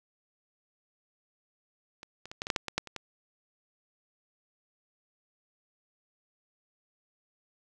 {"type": "clicks", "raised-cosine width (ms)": 0.2, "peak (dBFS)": [-27, -26, -24, -16, -19, -9, -10, -16, -10, -26, -19], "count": 11, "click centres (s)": [2.031, 2.256, 2.315, 2.419, 2.469, 2.502, 2.562, 2.683, 2.78, 2.873, 2.963], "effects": []}